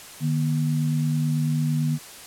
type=tone pair together; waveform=sine; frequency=151.5 / 240.5 Hz; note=D#3 / B3; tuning=-46 / -46 cents; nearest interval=minor sixth; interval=800 cents; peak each=-21 / -27 dBFS; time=0.2-1.99 s; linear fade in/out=50 ms; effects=white hiss -42 dBFS RMS until 2.26 s + low-pass 12000 Hz 12 dB/octave